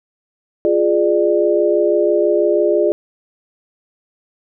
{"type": "chord", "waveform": "sine", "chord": "D diminished", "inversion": "first", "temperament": "equal with one note detuned", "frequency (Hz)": [349.2, 415.3, 596.2], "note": ["F4", "Ab4", "D5"], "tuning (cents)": [0, 0, 26], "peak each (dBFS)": -16, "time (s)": [0.65, 2.92], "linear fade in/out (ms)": 0, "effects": []}